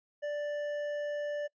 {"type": "tone with hard clipping", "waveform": "sine", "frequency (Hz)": 587.3, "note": "D5", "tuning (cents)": 0, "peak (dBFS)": -34, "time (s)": [0.22, 1.48], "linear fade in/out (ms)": 20, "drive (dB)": 7, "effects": ["noise-tail reverb RT60 0.1 s tail -24 dB re dry", "resampled to 16000 Hz"]}